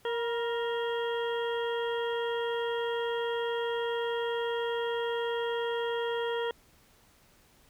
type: harmonic tone with a mistuned harmonic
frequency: 466.2 Hz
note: A#4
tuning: in tune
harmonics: 1 / 2 / 3 / 4 / 6 / 7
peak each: -30 / -37 / -41 / -41 / -47 / -42 dBFS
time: 0.05-6.51 s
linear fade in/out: 2 ms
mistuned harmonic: 2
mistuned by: +41 cents
effects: pink hiss -62 dBFS RMS until 7.69 s